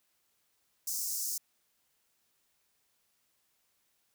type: high-pass noise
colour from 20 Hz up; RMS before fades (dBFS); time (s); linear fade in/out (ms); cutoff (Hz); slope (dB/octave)
pink; -35; 0.87-1.38; 5; 5300; 48
effects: white hiss -75 dBFS RMS until 4.14 s